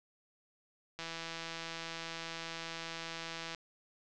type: click train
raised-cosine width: 0.2 ms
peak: -24 dBFS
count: 423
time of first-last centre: 0.99-3.548 s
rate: 165 Hz
effects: low-pass 7000 Hz 12 dB/octave